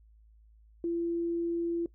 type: tone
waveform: sine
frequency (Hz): 339.3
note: F4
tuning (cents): -50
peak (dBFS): -28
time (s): 0.84-1.86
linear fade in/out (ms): 2
effects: noise-tail reverb RT60 0.1 s tail -19 dB re dry + added 54 Hz sine -56 dBFS peak until 1.94 s